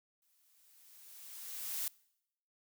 blue noise with exponential growth, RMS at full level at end -36 dBFS, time 0.22-1.88 s, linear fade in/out 2 ms, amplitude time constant 360 ms, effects noise-tail reverb RT60 0.8 s tail -24 dB re dry

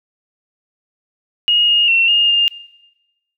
sine tone with pitch steps, 2869 / 2851 / 2714 / 2836 / 2814 Hz, F7 / F7 / E7 / F7 / F7, +46 / +35 / +50 / +26 / +12 cents, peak -10 dBFS, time 1.48-2.48 s, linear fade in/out 0 ms, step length 200 ms, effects noise-tail reverb RT60 1.0 s tail -21 dB re dry

